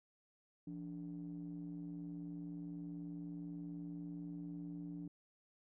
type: ring-modulated tone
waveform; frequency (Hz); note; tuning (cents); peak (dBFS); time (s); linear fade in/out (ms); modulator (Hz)
triangle; 60.1; B1; -46; -38; 0.67-5.08; 5; 231
effects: tanh soft clip ceiling -36 dBFS